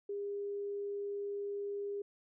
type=tone; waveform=sine; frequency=404.5 Hz; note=G#4; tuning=46 cents flat; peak=-36 dBFS; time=0.09-2.02 s; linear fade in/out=5 ms; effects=none